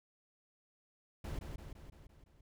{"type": "noise with echo", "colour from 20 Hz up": "brown", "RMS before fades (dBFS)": -40, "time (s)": [1.24, 1.39], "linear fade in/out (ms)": 5, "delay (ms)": 170, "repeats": 6, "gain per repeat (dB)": -4, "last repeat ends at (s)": 2.41, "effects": []}